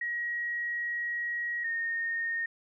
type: tone pair in turn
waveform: sine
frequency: 1900 / 1842.7 Hz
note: A#6 / A#6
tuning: +33 / -21 cents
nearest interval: minor second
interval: 54 cents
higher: first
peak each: -30 / -29 dBFS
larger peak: second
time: 0.01-1.64 / 1.64-2.46 s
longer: first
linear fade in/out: 5 ms
effects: none